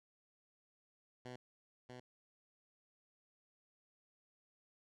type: tone with echo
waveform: 10% pulse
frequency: 125 Hz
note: B2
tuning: 21 cents sharp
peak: -39 dBFS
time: 1.25-1.36 s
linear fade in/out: 5 ms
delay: 640 ms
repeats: 1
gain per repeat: -3 dB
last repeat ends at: 2 s
effects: low-pass 6000 Hz 12 dB/octave